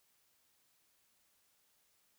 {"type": "silence", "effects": ["white hiss -74 dBFS RMS until 2.18 s"]}